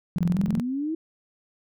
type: tone bursts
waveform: sine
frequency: 175.4 Hz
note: F3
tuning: 8 cents sharp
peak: -21 dBFS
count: 10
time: 0.16-0.598 s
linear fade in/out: 0 ms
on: 24 ms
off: 22 ms
type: exponential sweep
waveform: sine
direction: up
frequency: 161.8 to 329.6 Hz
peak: -25 dBFS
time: 0.21-0.95 s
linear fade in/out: 5 ms
effects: none